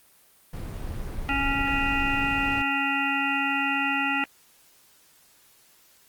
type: noise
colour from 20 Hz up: brown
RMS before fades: -32 dBFS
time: 0.53-2.62 s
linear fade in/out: 5 ms
type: harmonic tone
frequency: 277.2 Hz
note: C#4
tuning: in tune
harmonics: 1 / 3 / 5 / 7 / 9 / 10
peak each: -30 / -30 / -30 / -30 / -30 / -30 dBFS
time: 1.29-4.24 s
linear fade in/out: 0 ms
effects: white hiss -58 dBFS RMS until 6.08 s + Opus 32 kbps